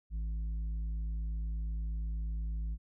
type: tone with tanh clipping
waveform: triangle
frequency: 54.2 Hz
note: A1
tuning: 25 cents flat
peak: -34 dBFS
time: 0.1-2.78 s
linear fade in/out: 50 ms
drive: 10 dB
effects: none